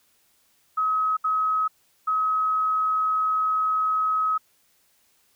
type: tone bursts at uneven times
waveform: sine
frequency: 1275 Hz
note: D#6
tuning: 42 cents sharp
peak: -20 dBFS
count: 3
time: 0.77-1.17 / 1.24-1.68 / 2.07-4.38 s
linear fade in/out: 10 ms
effects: white hiss -64 dBFS RMS until 5.35 s